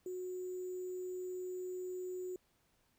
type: tone with sample-and-hold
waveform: sine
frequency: 365.8 Hz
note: F#4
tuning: 20 cents flat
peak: -39 dBFS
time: 0.06-2.36 s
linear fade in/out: 2 ms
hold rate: 7350 Hz
effects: pink hiss -75 dBFS RMS until 2.98 s

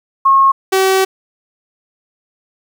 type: tone pair in turn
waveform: sine / sawtooth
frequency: 1085 / 381.7 Hz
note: C#6 / G4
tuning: -37 / -46 cents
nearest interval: octave + tritone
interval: 1809 cents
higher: first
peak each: -6 dBFS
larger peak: neither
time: 0.25-0.52 / 0.72-1.05 s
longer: second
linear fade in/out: 10 ms
effects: 8-bit

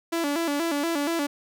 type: tone with vibrato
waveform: sawtooth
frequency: 310 Hz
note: D#4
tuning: 6 cents flat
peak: -20 dBFS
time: 0.12-1.27 s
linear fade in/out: 10 ms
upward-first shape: square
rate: 4.2 Hz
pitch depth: 130 cents each way
effects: none

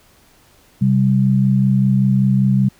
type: tone pair together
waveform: sine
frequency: 130.81 / 196 Hz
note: C3 / G3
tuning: 0 / 0 cents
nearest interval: perfect fifth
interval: 700 cents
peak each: -14 dBFS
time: 0.81-2.69 s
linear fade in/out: 10 ms
effects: pink hiss -52 dBFS RMS until 2.79 s

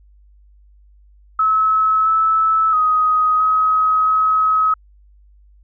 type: tone with pitch steps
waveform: sine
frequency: 1293 / 1307 / 1255 / 1270 / 1277 Hz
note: E6 / E6 / D#6 / D#6 / D#6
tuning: -34 / -15 / +15 / +35 / +45 cents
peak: -12 dBFS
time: 1.39-4.74 s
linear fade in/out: 5 ms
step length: 670 ms
effects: added 50 Hz sine -46 dBFS peak until 5.63 s

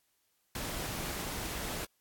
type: noise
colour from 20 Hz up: pink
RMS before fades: -38 dBFS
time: 0.55-1.85 s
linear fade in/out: 2 ms
effects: white hiss -75 dBFS RMS until 2 s + AAC 64 kbps

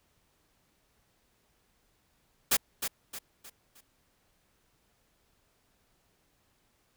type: noise with echo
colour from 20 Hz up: white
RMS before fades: -24 dBFS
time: 2.51-2.57 s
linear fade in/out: 10 ms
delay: 310 ms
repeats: 4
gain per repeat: -8 dB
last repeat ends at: 3.81 s
effects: pink hiss -71 dBFS RMS until 6.96 s

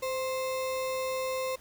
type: tone with sample-and-hold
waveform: sine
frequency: 519 Hz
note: C5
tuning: 14 cents flat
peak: -29 dBFS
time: 0.02-1.56 s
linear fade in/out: 10 ms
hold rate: 1575 Hz
effects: pink hiss -56 dBFS RMS until 1.6 s

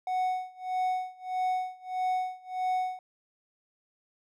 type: tone with tremolo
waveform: triangle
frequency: 740 Hz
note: F#5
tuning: in tune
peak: -23 dBFS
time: 0.07-2.99 s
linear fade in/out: 2 ms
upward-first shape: sine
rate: 1.6 Hz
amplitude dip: 95%
effects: none

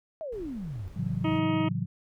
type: exponential sweep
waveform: sine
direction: down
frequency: 667 to 85.2 Hz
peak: -33 dBFS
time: 0.21-0.88 s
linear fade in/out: 0 ms
type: noise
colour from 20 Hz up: brown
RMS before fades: -46 dBFS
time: 0.32-1.39 s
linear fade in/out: 5 ms
type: chord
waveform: sine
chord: F# minor seventh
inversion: first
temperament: just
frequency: 111 / 138.75 / 166.5 / 185 Hz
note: A2 / C#3 / E3 / F#3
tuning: +16 / +2 / +18 / 0 cents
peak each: -33 dBFS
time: 0.96-1.86 s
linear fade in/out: 10 ms
type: harmonic tone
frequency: 315.4 Hz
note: D#4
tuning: 24 cents sharp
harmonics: 1 / 2 / 3 / 4 / 6 / 7 / 8 / 9 / 10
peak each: -26 / -36 / -36 / -38 / -46 / -42 / -44 / -45 / -46 dBFS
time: 1.24-1.69 s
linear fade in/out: 10 ms
effects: none

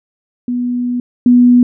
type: tone pair in turn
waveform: sine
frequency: 245.1 / 245.1 Hz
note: B3 / B3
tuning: -13 / -13 cents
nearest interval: unison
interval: 0 cents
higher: neither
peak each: -14 / -4 dBFS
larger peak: second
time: 0.48-1 / 1.26-1.63 s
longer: first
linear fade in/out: 2 ms
effects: none

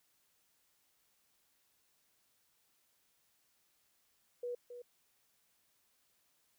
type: tone with echo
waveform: sine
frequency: 486.5 Hz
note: B4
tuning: 26 cents flat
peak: -37 dBFS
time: 4.43-4.55 s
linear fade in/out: 5 ms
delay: 270 ms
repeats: 1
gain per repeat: -9 dB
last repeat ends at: 4.82 s
effects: white hiss -75 dBFS RMS until 6.58 s

